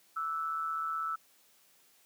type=tone with amplitude modulation; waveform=sine; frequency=1318.5 Hz; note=E6; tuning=in tune; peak=-29 dBFS; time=0.16-1.16 s; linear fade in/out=10 ms; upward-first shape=sine; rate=156 Hz; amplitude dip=60%; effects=white hiss -65 dBFS RMS until 2.05 s + high-pass 150 Hz 12 dB/octave